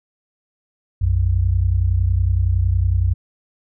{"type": "tone pair together", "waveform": "sine", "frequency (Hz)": [60.8, 91.62], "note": ["B1", "F#2"], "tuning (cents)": [-26, -17], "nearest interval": "perfect fifth", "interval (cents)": 709, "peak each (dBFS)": [-18, -16], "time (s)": [1.01, 3.14], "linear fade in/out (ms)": 10, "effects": []}